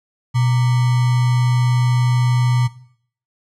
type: tone with sample-and-hold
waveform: sine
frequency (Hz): 123.47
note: B2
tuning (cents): 0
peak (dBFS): -13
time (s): 0.34-2.68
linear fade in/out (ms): 20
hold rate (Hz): 1050
effects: noise-tail reverb RT60 0.6 s tail -17 dB re dry + low-pass 8000 Hz 12 dB/octave